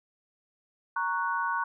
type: chord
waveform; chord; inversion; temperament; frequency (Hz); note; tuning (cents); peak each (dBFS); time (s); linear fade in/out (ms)
sine; F# major; first; equal; 932.3 / 1108.7 / 1480; A#5 / C#6 / F#6; 0 / 0 / 0; -31; 0.96-1.64; 5
effects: none